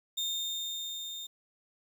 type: tone with level ramp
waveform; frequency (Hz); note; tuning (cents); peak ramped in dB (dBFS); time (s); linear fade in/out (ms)
35% pulse; 3641; A#7; -41; -28 to -37; 0.17-1.27; 10
effects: 10-bit